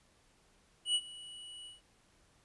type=tone with ADSR envelope; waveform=square; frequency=2938 Hz; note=F#7; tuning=13 cents flat; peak=-27 dBFS; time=0.85-1.81 s; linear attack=99 ms; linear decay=53 ms; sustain=-20 dB; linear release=150 ms; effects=pink hiss -68 dBFS RMS until 2.44 s + resampled to 24000 Hz